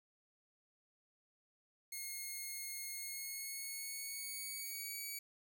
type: tone with pitch glide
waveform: 5% pulse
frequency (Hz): 2157 to 2269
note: C#7 to C#7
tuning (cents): -48 to +40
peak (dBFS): -33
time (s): 1.92-5.19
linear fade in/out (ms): 5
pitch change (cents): +88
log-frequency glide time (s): 2.94-5.03
effects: none